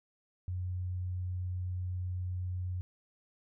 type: tone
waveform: sine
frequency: 90.8 Hz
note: F#2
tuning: 32 cents flat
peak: -33 dBFS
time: 0.48-2.81 s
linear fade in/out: 0 ms
effects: none